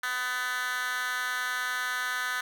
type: tone with high-pass filter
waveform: 10% pulse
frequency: 250.6 Hz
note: B3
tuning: 25 cents sharp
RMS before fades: -31 dBFS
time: 0.03-2.41 s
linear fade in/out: 5 ms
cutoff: 1600 Hz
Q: 2.9
effects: none